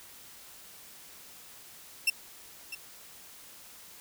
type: tone with echo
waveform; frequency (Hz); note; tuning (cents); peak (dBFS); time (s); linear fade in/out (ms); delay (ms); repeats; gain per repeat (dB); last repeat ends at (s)
sawtooth; 2700; E7; +41; -19; 2.07-2.1; 5; 650; 1; -14; 2.75
effects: white hiss -51 dBFS RMS until 4 s